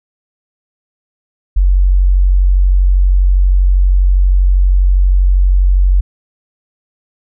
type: tone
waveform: sine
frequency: 46.25 Hz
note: F#1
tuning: in tune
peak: -6 dBFS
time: 1.56-6.01 s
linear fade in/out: 10 ms
effects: none